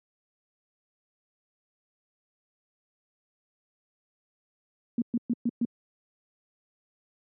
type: tone bursts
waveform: sine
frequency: 236.2 Hz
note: A#3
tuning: 23 cents sharp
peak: -22 dBFS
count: 5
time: 4.98-5.65 s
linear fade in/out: 2 ms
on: 38 ms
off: 120 ms
effects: high-pass 150 Hz 12 dB/octave